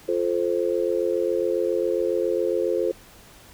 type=chord; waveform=sine; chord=F major; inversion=none; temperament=just; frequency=349.2 / 436.5 / 523.8 Hz; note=F4 / A4 / C5; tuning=0 / -14 / +2 cents; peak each=-25 dBFS; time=0.08-2.92 s; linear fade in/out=10 ms; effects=pink hiss -49 dBFS RMS until 3.53 s